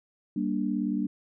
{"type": "chord", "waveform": "sine", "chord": "G minor", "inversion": "none", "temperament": "just", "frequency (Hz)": [196, 235.2, 294], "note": ["G3", "Bb3", "D4"], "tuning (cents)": [0, 16, 2], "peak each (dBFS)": -30, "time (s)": [0.36, 1.07], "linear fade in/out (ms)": 5, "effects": []}